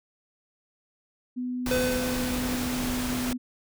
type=tone; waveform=sine; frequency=249.5 Hz; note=B3; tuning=18 cents sharp; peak=-28 dBFS; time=1.36-3.38 s; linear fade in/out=20 ms
type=noise; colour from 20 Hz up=pink; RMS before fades=-32 dBFS; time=1.66-3.33 s; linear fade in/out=2 ms
type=tone with exponential decay; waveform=square; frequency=506 Hz; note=B4; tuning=42 cents sharp; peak=-23 dBFS; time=1.71-3.23 s; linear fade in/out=2 ms; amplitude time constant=330 ms
effects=none